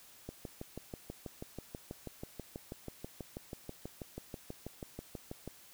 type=click train; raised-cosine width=2 ms; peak=-28 dBFS; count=33; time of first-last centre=0.29-5.476 s; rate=6.17 Hz; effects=white hiss -58 dBFS RMS until 5.73 s